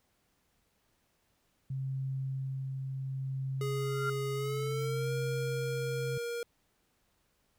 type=tone with tremolo; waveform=sine; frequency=133.6 Hz; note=C3; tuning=36 cents sharp; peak=-32 dBFS; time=1.7-6.18 s; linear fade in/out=5 ms; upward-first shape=sine; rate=0.66 Hz; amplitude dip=25%
type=tone with pitch glide; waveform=square; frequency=415.3 to 471.6 Hz; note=G#4 to A#4; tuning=0 to +20 cents; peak=-35 dBFS; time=3.61-6.43 s; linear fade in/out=2 ms; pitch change=+220 cents; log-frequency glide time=4.34-5.12 s
type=tone with exponential growth; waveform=sine; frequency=1381 Hz; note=F6; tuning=20 cents flat; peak=-29 dBFS; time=3.75-4.1 s; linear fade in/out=5 ms; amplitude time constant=76 ms
effects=pink hiss -74 dBFS RMS until 7.58 s